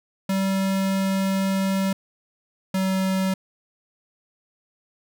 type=tone pair in turn; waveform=square; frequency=193 / 189.79 Hz; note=G3 / F#3; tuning=-27 / +44 cents; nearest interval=unison; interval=29 cents; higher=first; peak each=-21 dBFS; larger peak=neither; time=0.29-1.93 / 2.74-3.34 s; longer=first; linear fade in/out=5 ms; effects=none